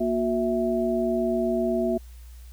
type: tone cluster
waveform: sine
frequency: 235.9 / 363.8 / 658 Hz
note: A#3 / F#4 / E5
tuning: +21 / -29 / -3 cents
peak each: -26 dBFS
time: 0-1.98 s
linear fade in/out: 10 ms
effects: added 60 Hz sine -41 dBFS peak until 2.52 s + white hiss -57 dBFS RMS until 2.52 s